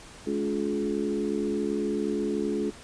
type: harmonic tone with a mistuned harmonic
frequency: 70.7 Hz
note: C#2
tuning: 35 cents sharp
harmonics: 3 / 4 / 5 / 6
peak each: -31 / -31 / -31 / -31 dBFS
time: 0.26-2.71 s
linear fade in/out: 20 ms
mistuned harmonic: 4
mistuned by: +17 cents
effects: pink hiss -47 dBFS RMS until 2.83 s + resampled to 22050 Hz